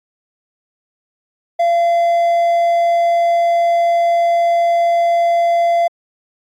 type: tone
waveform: triangle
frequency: 684 Hz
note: F5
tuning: 36 cents flat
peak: -9 dBFS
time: 1.59-5.88 s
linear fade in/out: 10 ms
effects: AAC 64 kbps